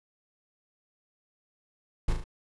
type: noise with echo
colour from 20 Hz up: brown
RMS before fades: -24 dBFS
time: 2.08-2.13 s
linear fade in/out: 5 ms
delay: 37 ms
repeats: 3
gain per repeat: -5 dB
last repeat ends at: 2.241 s
effects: resampled to 24000 Hz